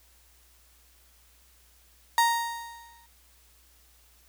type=tone with exponential decay; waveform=35% pulse; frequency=932.3 Hz; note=A#5; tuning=in tune; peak=-16 dBFS; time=2.18-3.06 s; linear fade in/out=1 ms; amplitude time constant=190 ms; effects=added 60 Hz sine -61 dBFS peak until 4.28 s + white hiss -61 dBFS RMS until 4.28 s